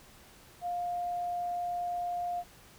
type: tone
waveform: sine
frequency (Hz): 705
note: F5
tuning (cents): +16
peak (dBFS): -31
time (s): 0.61-2.44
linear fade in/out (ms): 50
effects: pink hiss -56 dBFS RMS until 2.78 s